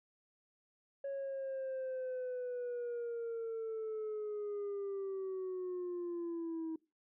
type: linear sweep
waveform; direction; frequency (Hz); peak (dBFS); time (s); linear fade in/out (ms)
sine; down; 554.4 to 319.7; -35; 1.04-6.76; 5
effects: noise-tail reverb RT60 0.3 s tail -24 dB re dry + tanh soft clip ceiling -36 dBFS